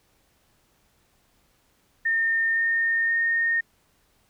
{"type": "tone with pitch steps", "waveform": "sine", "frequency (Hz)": [1819, 1829.5, 1840.1], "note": ["A#6", "A#6", "A#6"], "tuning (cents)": [-43, -33, -23], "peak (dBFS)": -20, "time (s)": [2.05, 3.61], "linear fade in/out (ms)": 10, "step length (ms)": 520, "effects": ["pink hiss -65 dBFS RMS until 4.29 s"]}